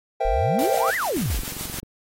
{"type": "chord", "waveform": "triangle", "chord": "C dominant seventh", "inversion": "third", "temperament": "equal", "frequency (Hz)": [466.2, 523.3, 659.3, 784], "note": ["Bb4", "C5", "E5", "G5"], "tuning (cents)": [0, 0, 0, 0], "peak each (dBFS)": [-26, -25, -24, -22], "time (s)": [0.2, 0.91], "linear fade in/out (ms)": 10}
{"type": "exponential two-way sweep", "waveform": "sine", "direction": "up then down", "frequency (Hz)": [34.65, 2071, 34.65], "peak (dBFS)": -22, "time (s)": [0.25, 1.41], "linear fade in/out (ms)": 0, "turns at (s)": 0.96}
{"type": "noise with tremolo", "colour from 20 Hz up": "white", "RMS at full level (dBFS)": -32, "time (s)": [0.59, 1.8], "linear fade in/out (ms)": 0, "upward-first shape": "square", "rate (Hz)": 7, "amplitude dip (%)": 35}
{"type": "click train", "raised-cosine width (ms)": 3, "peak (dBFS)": -24, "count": 16, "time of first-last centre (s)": [1.17, 1.831], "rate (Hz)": 22.7}
{"effects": ["AAC 48 kbps"]}